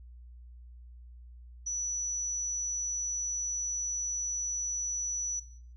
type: tone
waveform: sine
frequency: 5920 Hz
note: F#8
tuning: in tune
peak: -31 dBFS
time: 1.66-5.4 s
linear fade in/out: 10 ms
effects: noise-tail reverb RT60 0.6 s tail -18 dB re dry + added 60 Hz sine -47 dBFS peak until 5.76 s